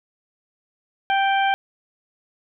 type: harmonic tone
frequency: 784 Hz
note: G5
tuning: in tune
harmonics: 1 / 2 / 3 / 4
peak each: -18 / -24 / -28 / -30 dBFS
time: 1.1-1.54 s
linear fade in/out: 0 ms
effects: none